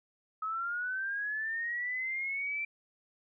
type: linear sweep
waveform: sine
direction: up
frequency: 1271 to 2349 Hz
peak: -32 dBFS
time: 0.42-2.65 s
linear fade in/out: 5 ms
effects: none